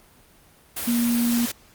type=tone in noise; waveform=sine; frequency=237 Hz; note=A#3; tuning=29 cents sharp; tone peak=-19 dBFS; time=0.87-1.46 s; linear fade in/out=10 ms; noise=white; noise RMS=-29 dBFS; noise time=0.76-1.52 s; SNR=+7 dB; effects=pink hiss -54 dBFS RMS until 1.74 s + Opus 32 kbps